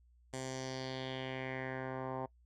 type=tone with low-pass filter sweep; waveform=10% pulse; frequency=130.81 Hz; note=C3; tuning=in tune; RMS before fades=-41 dBFS; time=0.33-2.26 s; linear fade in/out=5 ms; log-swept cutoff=8100 to 940 Hz; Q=3.1; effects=noise-tail reverb RT60 0.1 s tail -22 dB re dry + added 60 Hz sine -63 dBFS peak until 2.45 s